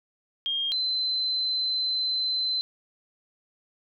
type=tone pair in turn; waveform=sine; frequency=3222 / 4062 Hz; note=G7 / B7; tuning=+47 / +48 cents; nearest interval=major third; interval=401 cents; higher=second; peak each=-25 / -24 dBFS; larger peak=second; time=0.46-0.72 / 0.72-2.61 s; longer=second; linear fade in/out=0 ms; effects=none